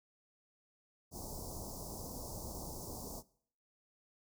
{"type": "band-stop noise", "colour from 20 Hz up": "pink", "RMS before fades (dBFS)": -45, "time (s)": [1.11, 3.23], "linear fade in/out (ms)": 50, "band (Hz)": [1000, 4900], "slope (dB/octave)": 48, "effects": ["noise-tail reverb RT60 0.6 s tail -21 dB re dry"]}